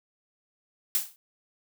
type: noise with exponential decay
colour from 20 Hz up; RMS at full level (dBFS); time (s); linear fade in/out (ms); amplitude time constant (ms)
blue; -22; 0.95-1.16; 0; 44
effects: none